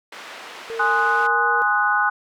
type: band-pass noise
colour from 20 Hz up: white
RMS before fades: -38 dBFS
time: 0.12-1.27 s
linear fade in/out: 5 ms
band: 410 to 2500 Hz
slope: 12 dB/octave
type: tone with pitch glide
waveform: sine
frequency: 456.1 to 469.7 Hz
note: A#4 to A#4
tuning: -38 to +13 cents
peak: -27 dBFS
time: 0.7-1.62 s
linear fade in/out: 0 ms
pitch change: +51 cents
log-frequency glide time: 1.01-1.46 s
type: chord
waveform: sine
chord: Ab dominant seventh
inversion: none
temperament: equal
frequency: 830.6 / 1046.5 / 1244.5 / 1480 Hz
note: Ab5 / C6 / Eb6 / Gb6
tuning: 0 / 0 / 0 / 0 cents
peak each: -22 / -25 / -23 / -19 dBFS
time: 0.79-2.1 s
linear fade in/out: 10 ms
effects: none